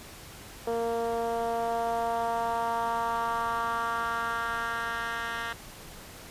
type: tone with band-pass filter sweep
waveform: 10% pulse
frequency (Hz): 231.4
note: A#3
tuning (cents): -13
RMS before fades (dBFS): -30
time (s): 0.67-5.53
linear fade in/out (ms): 5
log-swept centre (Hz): 480 to 2000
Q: 2.3
effects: pink hiss -46 dBFS RMS until 6.3 s + resampled to 32000 Hz